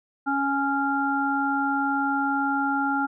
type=harmonic tone; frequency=277.8 Hz; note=C#4; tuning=4 cents sharp; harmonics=1 / 3 / 5; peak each=-26 / -26 / -26 dBFS; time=0.26-3.07 s; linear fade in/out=20 ms; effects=none